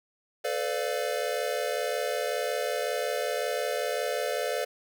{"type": "chord", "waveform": "square", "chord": "B half-diminished seventh", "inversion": "third", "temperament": "equal with one note detuned", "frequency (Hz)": [440, 505.4, 587.3, 698.5], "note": ["A4", "B4", "D5", "F5"], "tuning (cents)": [0, 40, 0, 0], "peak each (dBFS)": [-35, -33, -33, -36], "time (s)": [0.44, 4.65], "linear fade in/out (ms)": 10, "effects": []}